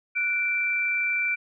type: tone pair together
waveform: sine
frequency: 1476.6 / 2344 Hz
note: F#6 / D7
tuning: -4 / -4 cents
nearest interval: minor sixth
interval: 800 cents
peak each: -31 / -23 dBFS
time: 0.15-1.36 s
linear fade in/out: 20 ms
effects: none